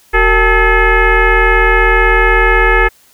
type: tone with frequency modulation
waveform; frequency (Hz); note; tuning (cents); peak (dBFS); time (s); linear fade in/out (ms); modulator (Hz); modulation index
sine; 880; A5; 0; -6; 0.13-2.89; 20; 419; 3.1
effects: white hiss -48 dBFS RMS until 3.13 s